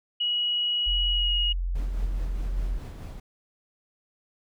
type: tone with pitch glide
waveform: sine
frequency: 2911 to 2883 Hz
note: F#7 to F#7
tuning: -29 to -46 cents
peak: -23 dBFS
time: 0.2-1.53 s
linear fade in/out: 10 ms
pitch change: -17 cents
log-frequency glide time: 1.09-1.34 s
type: tone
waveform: sine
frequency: 43.65 Hz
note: F1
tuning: in tune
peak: -25 dBFS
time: 0.86-2.79 s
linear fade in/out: 20 ms
type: noise with tremolo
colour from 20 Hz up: brown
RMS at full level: -37 dBFS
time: 1.75-3.2 s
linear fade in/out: 5 ms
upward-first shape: sine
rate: 4.8 Hz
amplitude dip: 35%
effects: none